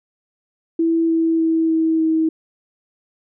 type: tone with pitch steps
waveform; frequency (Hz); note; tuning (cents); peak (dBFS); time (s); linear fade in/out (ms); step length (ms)
sine; 329.6 / 327.1 / 324.7 / 322.3 / 319.8; E4 / E4 / E4 / E4 / D#4; 0 / -13 / -26 / -39 / +48; -14; 0.79-2.29; 5; 300
effects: none